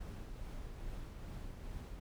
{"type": "noise with tremolo", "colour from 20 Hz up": "brown", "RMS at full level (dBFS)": -44, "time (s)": [0, 2], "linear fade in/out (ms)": 10, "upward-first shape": "triangle", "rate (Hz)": 2.4, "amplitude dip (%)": 35, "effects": []}